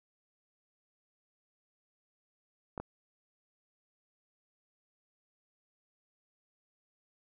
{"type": "clicks", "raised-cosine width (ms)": 1, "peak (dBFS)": -25, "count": 2, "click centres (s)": [2.778, 2.8], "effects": []}